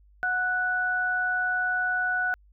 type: tone pair together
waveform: sine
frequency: 731.3 / 1480 Hz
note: F#5 / F#6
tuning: -20 / 0 cents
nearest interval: octave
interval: 1220 cents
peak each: -31 / -24 dBFS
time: 0.23-2.34 s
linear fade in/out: 0 ms
effects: added 50 Hz sine -54 dBFS peak until 2.52 s